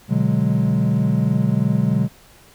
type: chord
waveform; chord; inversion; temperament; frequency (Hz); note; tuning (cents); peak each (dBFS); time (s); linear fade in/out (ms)
triangle; G# half-diminished seventh; first; equal; 123.47 / 146.83 / 185 / 207.7; B2 / D3 / F#3 / G#3; 0 / 0 / 0 / 0; -19; 0.08-2.09; 50
effects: pink hiss -49 dBFS RMS until 2.54 s